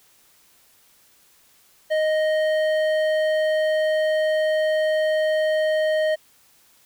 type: tone with hard clipping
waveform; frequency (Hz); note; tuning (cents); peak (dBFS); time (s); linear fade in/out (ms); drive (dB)
sine; 622.3; D#5; 0; -20; 1.9-6.16; 20; 10
effects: white hiss -57 dBFS RMS until 6.85 s